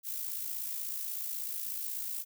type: noise with amplitude modulation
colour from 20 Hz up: violet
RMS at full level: -35 dBFS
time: 0.03-2.25 s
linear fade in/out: 50 ms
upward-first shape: sine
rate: 56.3 Hz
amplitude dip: 50%
effects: none